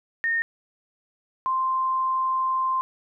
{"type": "tone pair in turn", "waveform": "sine", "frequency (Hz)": [1836, 1045.4], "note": ["A#6", "C6"], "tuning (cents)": [-27, -2], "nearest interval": "minor seventh", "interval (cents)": 975, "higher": "first", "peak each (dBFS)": -21, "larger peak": "neither", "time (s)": [[0.24, 0.42], [1.46, 2.81]], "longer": "second", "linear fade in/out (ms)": 0, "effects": []}